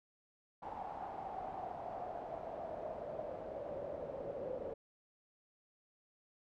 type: noise with band-pass filter sweep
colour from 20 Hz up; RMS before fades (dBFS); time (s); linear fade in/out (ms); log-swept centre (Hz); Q
brown; -44; 0.62-4.74; 10; 830 to 520; 7.3
effects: none